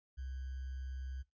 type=tone with sample-and-hold; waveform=sine; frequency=65.5 Hz; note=C2; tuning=2 cents sharp; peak=-40 dBFS; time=0.17-1.23 s; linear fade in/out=20 ms; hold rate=1575 Hz; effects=noise-tail reverb RT60 0.2 s tail -20 dB re dry + resampled to 16000 Hz